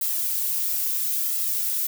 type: noise with flanger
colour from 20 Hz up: violet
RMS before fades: -25 dBFS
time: 0.01-1.87 s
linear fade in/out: 5 ms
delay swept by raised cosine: 1.5 to 3.3 ms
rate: 0.74 Hz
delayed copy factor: +0.65
effects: none